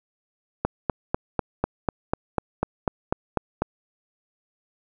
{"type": "click train", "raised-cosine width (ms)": 1, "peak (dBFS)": -7, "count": 13, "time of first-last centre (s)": [0.65, 3.62], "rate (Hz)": 4.04, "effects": []}